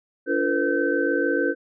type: tone cluster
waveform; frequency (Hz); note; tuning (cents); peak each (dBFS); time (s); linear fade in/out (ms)
sine; 288.1 / 343.8 / 460.3 / 507 / 1538; D4 / F4 / A#4 / B4 / G6; -33 / -27 / -22 / +45 / -33; -26; 0.26-1.55; 50
effects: none